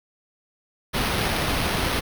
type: noise with sample-and-hold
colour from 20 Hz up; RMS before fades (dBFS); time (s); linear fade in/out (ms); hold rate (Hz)
pink; -24; 0.93-2.01; 20; 7350
effects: none